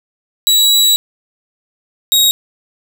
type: tone pair in turn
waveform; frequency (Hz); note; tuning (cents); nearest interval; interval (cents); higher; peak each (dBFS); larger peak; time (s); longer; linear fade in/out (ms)
sawtooth; 3901 / 3786; B7 / A#7; -22 / +26; minor second; 52; first; -5; neither; 0.47-0.96 / 2.12-2.31; first; 0
effects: none